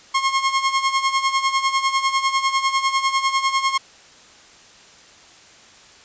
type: tone with tremolo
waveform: sawtooth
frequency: 1077 Hz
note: C6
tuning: 50 cents sharp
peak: -11 dBFS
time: 0.14-3.78 s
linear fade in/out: 10 ms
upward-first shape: sine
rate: 10 Hz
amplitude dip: 70%
effects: white hiss -47 dBFS RMS until 6.04 s + resampled to 16000 Hz